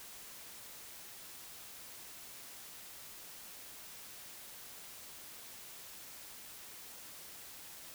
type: silence
effects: white hiss -51 dBFS RMS until 7.94 s